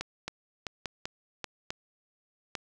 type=two click trains; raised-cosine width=0.2 ms; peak=-17 / -16 dBFS; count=4 / 4; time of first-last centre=0.28-1.443 / 0.01-2.552 s; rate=2.58 / 1.18 Hz; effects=none